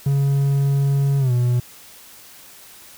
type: tone with pitch glide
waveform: triangle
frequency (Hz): 139.2 to 122.59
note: C#3 to B2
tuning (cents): +8 to -12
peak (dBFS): -13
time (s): 0.06-1.6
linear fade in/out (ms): 5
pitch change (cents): -220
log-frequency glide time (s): 1.19-1.32
effects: white hiss -44 dBFS RMS until 2.97 s